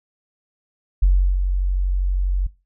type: tone with ADSR envelope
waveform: sine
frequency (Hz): 46.23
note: F#1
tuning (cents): -1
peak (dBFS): -9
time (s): 1.02-2.47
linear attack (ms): 10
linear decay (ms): 350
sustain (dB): -7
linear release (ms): 8
effects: noise-tail reverb RT60 0.3 s tail -21 dB re dry + tanh soft clip ceiling -5 dBFS